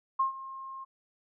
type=tone with ADSR envelope; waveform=sine; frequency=1068 Hz; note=C6; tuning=35 cents sharp; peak=-22 dBFS; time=0.19-0.85 s; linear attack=10 ms; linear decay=120 ms; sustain=-17 dB; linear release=19 ms; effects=none